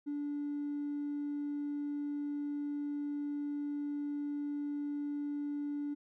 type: tone with hard clipping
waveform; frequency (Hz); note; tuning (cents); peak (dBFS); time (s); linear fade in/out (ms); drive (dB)
sine; 290.2; D4; -21; -35; 0.06-5.95; 20; 1
effects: none